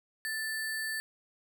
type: tone with sample-and-hold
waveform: sine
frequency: 1760 Hz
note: A6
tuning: in tune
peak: -32 dBFS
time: 0.25-1 s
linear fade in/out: 0 ms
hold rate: 6300 Hz
effects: none